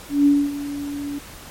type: tone with ADSR envelope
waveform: sine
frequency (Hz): 286.1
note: D4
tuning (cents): -45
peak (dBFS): -10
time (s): 0.09-1.19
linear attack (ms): 170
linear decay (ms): 250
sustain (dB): -15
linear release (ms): 10
effects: pink hiss -40 dBFS RMS until 1.5 s + MP3 64 kbps